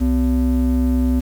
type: ring-modulated tone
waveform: triangle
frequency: 158.4 Hz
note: D#3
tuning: 31 cents sharp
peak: -9 dBFS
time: 0-1.21 s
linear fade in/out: 20 ms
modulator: 94.3 Hz
effects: 7-bit